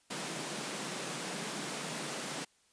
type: high-pass noise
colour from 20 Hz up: pink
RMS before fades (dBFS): -39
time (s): 0.1-2.45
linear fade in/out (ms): 10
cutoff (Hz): 140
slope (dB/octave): 96
effects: white hiss -69 dBFS RMS until 2.72 s + resampled to 22050 Hz